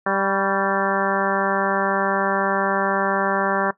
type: harmonic tone with a mistuned harmonic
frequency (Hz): 196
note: G3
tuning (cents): 0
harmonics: 1 / 2 / 3 / 4 / 5 / 6 / 7 / 8 / 9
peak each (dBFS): -28 / -27 / -25 / -26 / -28 / -26 / -27 / -28 / -29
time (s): 0.06-3.71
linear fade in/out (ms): 5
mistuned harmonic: 6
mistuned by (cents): -51
effects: noise-tail reverb RT60 0.1 s tail -17 dB re dry